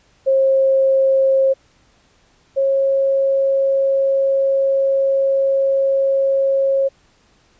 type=tone pair in turn; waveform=sine; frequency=536 / 543.5 Hz; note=C5 / C#5; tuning=+42 / -34 cents; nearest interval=unison; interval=24 cents; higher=second; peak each=-11 / -13 dBFS; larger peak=first; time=0.26-1.54 / 2.56-6.89 s; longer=second; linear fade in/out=20 ms; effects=pink hiss -56 dBFS RMS until 7.59 s + resampled to 16000 Hz